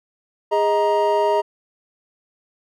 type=tone cluster; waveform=triangle; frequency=411 / 628 / 940 Hz; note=G#4 / D#5 / A#5; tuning=-18 / +16 / +14 cents; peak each=-18 dBFS; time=0.51-1.42 s; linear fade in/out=20 ms; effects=none